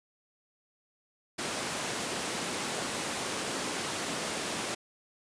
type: high-pass noise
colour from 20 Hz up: pink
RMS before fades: -34 dBFS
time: 1.38-4.75 s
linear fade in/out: 10 ms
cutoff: 220 Hz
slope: 12 dB/octave
effects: resampled to 22050 Hz